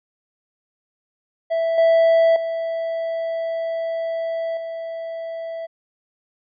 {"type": "tone with level steps", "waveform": "triangle", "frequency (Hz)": 659.3, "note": "E5", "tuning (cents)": 0, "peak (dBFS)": [-16, -10, -20, -25], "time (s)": [1.5, 5.67], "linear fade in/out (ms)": 20, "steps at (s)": [1.78, 2.36, 4.57], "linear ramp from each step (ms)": 2, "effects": ["resampled to 11025 Hz"]}